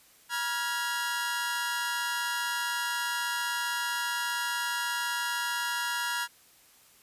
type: chord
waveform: sawtooth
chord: F diminished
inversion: second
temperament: equal with one note detuned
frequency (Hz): 963 / 1396.9 / 1661.2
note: Cb6 / F6 / Ab6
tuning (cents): -44 / 0 / 0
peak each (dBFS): -30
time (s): 0.29-6.28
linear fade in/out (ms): 50
effects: white hiss -59 dBFS RMS until 7.02 s + resampled to 32000 Hz